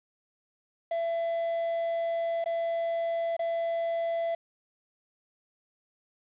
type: tone with dropouts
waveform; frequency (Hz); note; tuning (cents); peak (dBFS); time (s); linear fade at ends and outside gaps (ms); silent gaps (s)
triangle; 670; E5; +28; -25; 0.91-4.35; 5; 2.442-2.459 / 3.367-3.392
effects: resampled to 8000 Hz + 9-bit